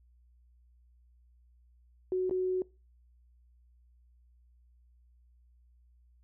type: tone with dropouts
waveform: sine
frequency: 370 Hz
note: F#4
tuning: in tune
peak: -27 dBFS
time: 2.12-2.62 s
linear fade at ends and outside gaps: 1 ms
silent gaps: 2.296-2.31 s
effects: noise-tail reverb RT60 0.3 s tail -23 dB re dry + added 60 Hz sine -60 dBFS peak until 6.23 s